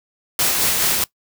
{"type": "noise with tremolo", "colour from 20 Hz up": "white", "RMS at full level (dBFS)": -17, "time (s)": [0.39, 1.04], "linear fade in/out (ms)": 2, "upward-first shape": "sine", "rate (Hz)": 4.7, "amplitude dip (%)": 30, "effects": ["noise-tail reverb RT60 0.1 s tail -20 dB re dry"]}